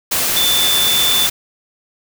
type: tone in noise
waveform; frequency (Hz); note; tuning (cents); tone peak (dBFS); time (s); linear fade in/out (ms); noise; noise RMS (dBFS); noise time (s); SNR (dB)
sine; 3520; A7; 0; -14; 0.36-1.27; 10; white; -17; 0.11-1.3; 0
effects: none